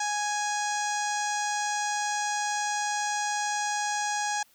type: harmonic tone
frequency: 830.6 Hz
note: G#5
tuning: in tune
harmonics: 1 / 2 / 3 / 4 / 5 / 6 / 7 / 8 / 9 / 10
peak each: -29 / -33 / -41 / -42 / -43 / -42 / -39 / -36 / -43 / -47 dBFS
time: 0-4.43 s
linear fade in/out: 5 ms
effects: white hiss -62 dBFS RMS until 4.54 s